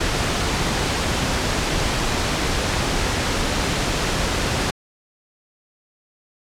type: noise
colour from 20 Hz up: pink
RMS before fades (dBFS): -21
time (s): 0-4.71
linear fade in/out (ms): 10
effects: low-pass 7000 Hz 12 dB/octave